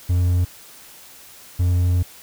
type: tone pair in turn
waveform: triangle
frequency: 88.8 / 88.8 Hz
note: F2 / F2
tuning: +29 / +29 cents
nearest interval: unison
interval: 0 cents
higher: neither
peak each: -13 dBFS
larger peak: neither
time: 0.09-0.45 / 1.59-2.03 s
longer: second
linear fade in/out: 10 ms
effects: white hiss -44 dBFS RMS until 2.22 s

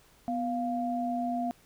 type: tone pair together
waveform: sine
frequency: 246.9 / 698.3 Hz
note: B3 / F5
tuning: 0 / 0 cents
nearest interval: octave + tritone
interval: 1800 cents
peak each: -31 / -31 dBFS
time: 0.28-1.51 s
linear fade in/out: 0 ms
effects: pink hiss -61 dBFS RMS until 1.65 s

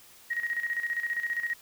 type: tone with tremolo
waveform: sine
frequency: 1886 Hz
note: A#6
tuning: 20 cents sharp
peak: -26 dBFS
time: 0.3-1.54 s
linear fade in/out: 10 ms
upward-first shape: square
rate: 15 Hz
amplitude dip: 65%
effects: white hiss -54 dBFS RMS until 1.61 s

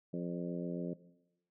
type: harmonic tone with a mistuned harmonic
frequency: 87.6 Hz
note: F2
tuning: 6 cents sharp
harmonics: 2 / 3 / 4 / 5 / 6 / 7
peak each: -38 / -42 / -44 / -46 / -48 / -49 dBFS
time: 0.13-0.94 s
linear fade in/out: 10 ms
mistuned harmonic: 7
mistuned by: -19 cents
effects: noise-tail reverb RT60 0.9 s tail -18 dB re dry

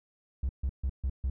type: tone bursts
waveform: triangle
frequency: 65.6 Hz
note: C2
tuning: 5 cents sharp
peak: -24 dBFS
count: 5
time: 0.43-1.3 s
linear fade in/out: 5 ms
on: 62 ms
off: 140 ms
effects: tanh soft clip ceiling -22 dBFS

